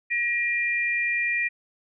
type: tone pair together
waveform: sine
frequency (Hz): 1905 / 2400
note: A#6 / D7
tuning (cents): +37 / +37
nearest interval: major third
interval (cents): 400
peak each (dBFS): -25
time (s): 0.1-1.49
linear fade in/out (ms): 20
effects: none